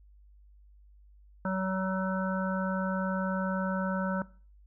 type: harmonic tone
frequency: 188.8 Hz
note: F#3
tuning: 35 cents sharp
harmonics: 1 / 3 / 5 / 7 / 8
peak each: -30 / -35 / -37 / -38 / -39 dBFS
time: 1.45-4.22 s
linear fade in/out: 2 ms
effects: noise-tail reverb RT60 0.4 s tail -20 dB re dry + added 50 Hz sine -54 dBFS peak until 4.66 s